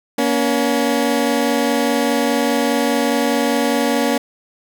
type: tone pair together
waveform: 20% pulse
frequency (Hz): 237.5 / 282.4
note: A#3 / C#4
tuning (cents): +33 / +32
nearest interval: minor third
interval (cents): 299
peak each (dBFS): -13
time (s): 0.18-4.18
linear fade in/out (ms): 5
effects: none